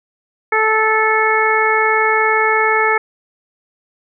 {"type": "harmonic tone", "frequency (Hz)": 437.3, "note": "A4", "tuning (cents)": -11, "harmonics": [1, 2, 3, 4, 5], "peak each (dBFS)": [-18, -18, -18, -18, -18], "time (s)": [0.52, 2.98], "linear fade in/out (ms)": 5, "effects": []}